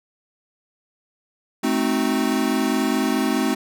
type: chord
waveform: square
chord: A diminished seventh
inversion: none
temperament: equal with one note detuned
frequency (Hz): 216.8 / 261.6 / 311.1 / 370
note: A3 / C4 / Eb4 / Gb4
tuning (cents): -25 / 0 / 0 / 0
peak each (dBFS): -25 / -23 / -26 / -28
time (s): 1.63-3.55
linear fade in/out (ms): 10
effects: none